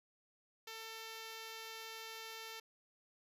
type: tone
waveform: 5% pulse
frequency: 447 Hz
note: A4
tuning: 27 cents sharp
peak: -35 dBFS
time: 0.67-2.6 s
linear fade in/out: 5 ms
effects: resampled to 32000 Hz